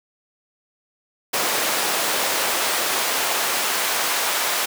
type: noise with high-pass filter sweep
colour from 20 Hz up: pink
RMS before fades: -22 dBFS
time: 1.33-4.66 s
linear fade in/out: 10 ms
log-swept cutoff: 460 to 740 Hz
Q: 0.73
effects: none